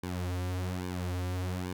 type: tone with flanger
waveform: sawtooth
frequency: 90.6 Hz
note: F#2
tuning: 36 cents flat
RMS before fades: -34 dBFS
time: 0.03-1.73 s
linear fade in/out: 5 ms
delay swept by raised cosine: 1.5 to 6.4 ms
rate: 1.2 Hz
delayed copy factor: -0.95
effects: none